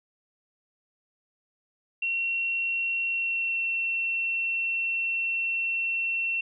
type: tone with pitch glide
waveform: sine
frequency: 2729 to 2710 Hz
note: F7 to E7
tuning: -41 to +47 cents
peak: -25 dBFS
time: 2.02-6.41 s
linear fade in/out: 5 ms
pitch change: -12 cents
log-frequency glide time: 3.08-3.61 s
effects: none